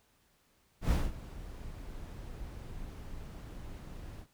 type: noise with ADSR envelope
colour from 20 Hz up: brown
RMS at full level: -26 dBFS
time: 0.81-4.27 s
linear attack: 100 ms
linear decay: 200 ms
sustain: -18 dB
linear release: 67 ms
effects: pink hiss -70 dBFS RMS until 4.33 s